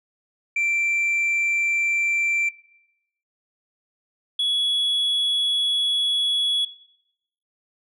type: tone pair in turn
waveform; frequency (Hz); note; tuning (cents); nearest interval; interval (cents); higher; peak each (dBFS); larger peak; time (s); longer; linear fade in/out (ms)
sine; 2349 / 3375; D7 / G#7; 0 / +27; tritone; 627; second; -18 / -17; second; 0.56-2.49 / 4.39-6.65; second; 5
effects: noise-tail reverb RT60 0.8 s tail -17 dB re dry + tanh soft clip ceiling -18 dBFS